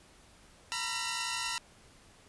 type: tone cluster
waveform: 10% pulse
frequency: 923 / 985 / 1359 / 2726 Hz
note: A#5 / B5 / F6 / F7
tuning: -17 / -5 / -48 / -43 cents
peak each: -30 / -29 / -29 / -35 dBFS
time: 0.72-1.58 s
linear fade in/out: 0 ms
effects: pink hiss -59 dBFS RMS until 2.28 s + resampled to 24000 Hz